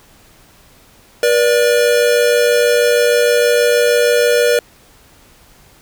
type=tone pair together; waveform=square; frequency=481.7 / 588 Hz; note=B4 / D5; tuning=-43 / +2 cents; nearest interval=minor third; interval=345 cents; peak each=-12 / -16 dBFS; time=1.23-4.59 s; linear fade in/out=2 ms; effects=pink hiss -47 dBFS RMS until 5.81 s